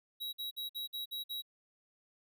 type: tone bursts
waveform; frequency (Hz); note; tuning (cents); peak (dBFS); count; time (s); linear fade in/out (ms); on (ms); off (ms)
square; 3860; B7; -40; -38; 7; 0.2-1.422; 20; 130; 52
effects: none